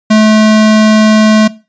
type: tone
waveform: square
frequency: 216 Hz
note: A3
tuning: 32 cents flat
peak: -4 dBFS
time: 0.1-1.48 s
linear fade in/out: 10 ms
effects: noise-tail reverb RT60 0.3 s tail -19 dB re dry + resampled to 16000 Hz